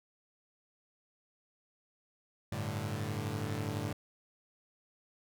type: chord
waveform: sawtooth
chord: G suspended second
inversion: none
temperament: equal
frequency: 98 / 110 / 146.83 Hz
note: G2 / A2 / D3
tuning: 0 / 0 / 0 cents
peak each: -35 / -34 / -36 dBFS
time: 2.52-3.93 s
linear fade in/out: 5 ms
effects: none